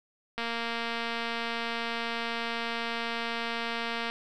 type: click train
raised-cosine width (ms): 0.3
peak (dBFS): -17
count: 864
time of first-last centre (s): 0.38-4.1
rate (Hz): 232
effects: none